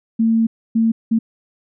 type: tone bursts at uneven times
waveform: sine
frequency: 225.8 Hz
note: A3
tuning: 45 cents sharp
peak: -12 dBFS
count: 3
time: 0.19-0.47 / 0.75-0.92 / 1.11-1.19 s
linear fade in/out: 10 ms
effects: none